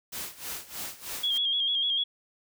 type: noise with tremolo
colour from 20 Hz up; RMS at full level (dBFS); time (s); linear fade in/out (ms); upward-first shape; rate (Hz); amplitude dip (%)
white; -35; 0.12-1.38; 10; sine; 3.2; 85
type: tone with vibrato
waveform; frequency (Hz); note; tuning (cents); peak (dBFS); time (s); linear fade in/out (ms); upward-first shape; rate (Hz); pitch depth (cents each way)
sine; 3287; G#7; -19; -24; 1.23-2.04; 10; square; 6.7; 38
effects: none